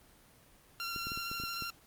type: tone with vibrato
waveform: 15% pulse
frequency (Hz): 1374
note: F6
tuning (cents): -29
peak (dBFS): -30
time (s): 0.8-1.7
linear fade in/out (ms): 0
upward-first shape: sine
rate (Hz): 13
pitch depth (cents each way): 16
type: clicks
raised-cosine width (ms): 3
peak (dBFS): -32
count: 8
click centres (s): 0.962 / 1.07 / 1.119 / 1.175 / 1.315 / 1.4 / 1.437 / 1.623
effects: pink hiss -61 dBFS RMS until 1.86 s + Opus 24 kbps